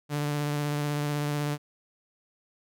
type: tone with vibrato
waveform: sawtooth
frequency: 146.83 Hz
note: D3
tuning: in tune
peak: -23 dBFS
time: 0.09-1.58 s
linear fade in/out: 50 ms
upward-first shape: sine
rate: 16 Hz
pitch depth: 17 cents each way
effects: none